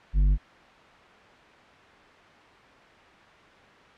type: tone with tanh clipping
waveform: sine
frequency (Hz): 48.57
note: G1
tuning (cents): -15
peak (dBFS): -19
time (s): 0.13-0.38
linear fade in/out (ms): 50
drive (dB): 8
effects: white hiss -51 dBFS RMS until 3.97 s + low-pass 2000 Hz 12 dB/octave